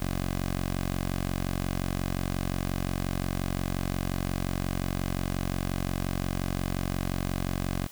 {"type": "tone", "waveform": "10% pulse", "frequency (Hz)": 45.66, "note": "F#1", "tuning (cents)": -22, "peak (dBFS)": -20, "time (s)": [0, 7.87], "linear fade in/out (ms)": 10, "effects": ["white hiss -49 dBFS RMS until 7.91 s"]}